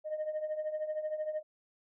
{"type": "tone with tremolo", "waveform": "sine", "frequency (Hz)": 616, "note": "D#5", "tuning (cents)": -17, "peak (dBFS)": -28, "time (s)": [0.04, 1.43], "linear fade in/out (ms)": 50, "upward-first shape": "triangle", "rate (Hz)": 13, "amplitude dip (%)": 80, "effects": ["tanh soft clip ceiling -29 dBFS"]}